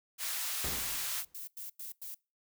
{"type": "high-pass noise", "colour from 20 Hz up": "white", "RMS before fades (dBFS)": -36, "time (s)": [0.18, 1.24], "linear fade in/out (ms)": 50, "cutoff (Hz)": 1000, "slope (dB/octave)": 12}
{"type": "noise with exponential decay", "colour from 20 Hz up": "pink", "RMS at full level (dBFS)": -37, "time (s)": [0.64, 1.38], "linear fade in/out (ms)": 2, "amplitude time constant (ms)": 160}
{"type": "noise bursts", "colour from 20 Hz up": "violet", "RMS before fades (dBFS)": -43, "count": 5, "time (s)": [1.12, 2.146], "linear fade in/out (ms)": 5, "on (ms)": 130, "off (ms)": 94}
{"effects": ["noise-tail reverb RT60 0.3 s tail -25 dB re dry"]}